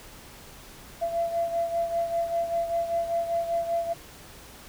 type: beating tone pair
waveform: sine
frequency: 676 / 681.1 Hz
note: E5 / F5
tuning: +43 / -44 cents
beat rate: 5.1 Hz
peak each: -25 / -31 dBFS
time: 1.01-3.94 s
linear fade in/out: 20 ms
effects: tanh soft clip ceiling -17 dBFS + pink hiss -47 dBFS RMS until 4.68 s